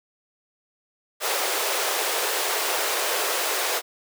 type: high-pass noise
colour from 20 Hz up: pink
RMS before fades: -25 dBFS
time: 1.2-3.82 s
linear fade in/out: 50 ms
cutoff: 380 Hz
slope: 48 dB/octave
effects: none